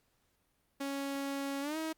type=tone with pitch glide; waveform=sawtooth; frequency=277.2 to 318.4 Hz; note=C#4 to D#4; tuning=0 to +40 cents; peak=-31 dBFS; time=0.8-1.93 s; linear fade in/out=10 ms; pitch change=+240 cents; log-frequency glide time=1.61-1.77 s; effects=pink hiss -75 dBFS RMS until 1.97 s + Opus 48 kbps